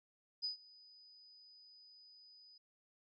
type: tone with ADSR envelope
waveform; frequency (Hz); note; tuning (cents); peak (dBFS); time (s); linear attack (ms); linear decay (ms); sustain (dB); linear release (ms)
sine; 4978; D#8; 0; -35; 0.42-2.58; 25; 120; -24; 7
effects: none